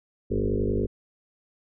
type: tone with frequency modulation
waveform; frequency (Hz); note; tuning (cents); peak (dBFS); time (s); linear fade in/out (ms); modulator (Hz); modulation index
sine; 233.1; A#3; 0; -22; 0.3-0.87; 20; 50.4; 4.5
effects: none